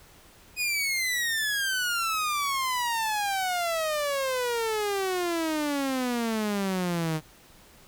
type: exponential sweep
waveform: sawtooth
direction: down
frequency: 2509 to 153.7 Hz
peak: -22 dBFS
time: 0.56-7.21 s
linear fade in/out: 50 ms
effects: pink hiss -54 dBFS RMS until 7.87 s